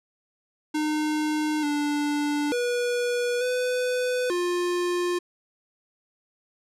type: tone with pitch steps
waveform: square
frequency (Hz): 305.2 / 293.2 / 485.8 / 499.6 / 353.5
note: D#4 / D4 / B4 / B4 / F4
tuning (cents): -33 / -3 / -29 / +20 / +21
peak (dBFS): -24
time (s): 0.74-5.19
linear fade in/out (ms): 10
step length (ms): 890
effects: low-pass 10000 Hz 12 dB/octave